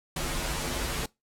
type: noise with comb filter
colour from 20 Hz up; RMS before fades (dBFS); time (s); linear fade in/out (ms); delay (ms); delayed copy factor
pink; -31; 0.16-1.06; 5; 10; -0.8
effects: noise-tail reverb RT60 0.2 s tail -22 dB re dry + low-pass 12000 Hz 12 dB/octave